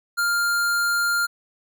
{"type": "tone", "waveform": "square", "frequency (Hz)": 1400, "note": "F6", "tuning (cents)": 4, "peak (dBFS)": -20, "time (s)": [0.17, 1.27], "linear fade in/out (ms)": 20, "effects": []}